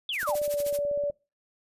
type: exponential sweep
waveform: sine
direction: down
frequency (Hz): 3600 to 719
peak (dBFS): -28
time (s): 0.09-0.35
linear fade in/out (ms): 2
type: noise with tremolo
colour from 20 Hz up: blue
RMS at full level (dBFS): -34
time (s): 0.12-0.8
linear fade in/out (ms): 50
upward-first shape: sine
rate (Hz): 13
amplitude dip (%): 90
type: click train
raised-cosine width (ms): 2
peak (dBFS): -33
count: 15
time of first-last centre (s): 0.23-1.1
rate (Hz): 16.1
type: tone with pitch glide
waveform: sine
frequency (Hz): 590 to 577.2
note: D5 to D5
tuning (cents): +8 to -30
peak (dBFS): -25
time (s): 0.27-1.11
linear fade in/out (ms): 10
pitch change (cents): -38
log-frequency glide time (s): 0.4-0.61
effects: noise-tail reverb RT60 0.3 s tail -23 dB re dry + resampled to 32000 Hz